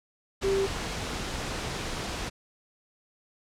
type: tone in noise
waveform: sine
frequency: 390.6 Hz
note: G4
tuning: 6 cents flat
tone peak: -23 dBFS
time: 0.43-0.67 s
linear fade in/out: 20 ms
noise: pink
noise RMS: -33 dBFS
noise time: 0.41-2.3 s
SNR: +7 dB
effects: low-pass 7000 Hz 12 dB/octave